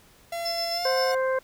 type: tone with pitch glide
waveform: 45% pulse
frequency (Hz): 680 to 724.6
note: F5 to F#5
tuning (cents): -46 to -36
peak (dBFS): -29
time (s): 0.32-1.15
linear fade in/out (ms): 5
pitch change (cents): +110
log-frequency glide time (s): 0.73-0.9
type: tone with tremolo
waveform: triangle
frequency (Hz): 5270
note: E8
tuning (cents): -1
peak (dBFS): -26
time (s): 0.45-1.12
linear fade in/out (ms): 10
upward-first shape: square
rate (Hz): 7.6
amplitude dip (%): 40
type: harmonic tone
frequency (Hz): 523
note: C5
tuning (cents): -1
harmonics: 1 / 2 / 3 / 4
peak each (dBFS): -23 / -31 / -32 / -41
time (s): 0.85-1.39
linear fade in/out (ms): 5
effects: pink hiss -56 dBFS RMS until 1.43 s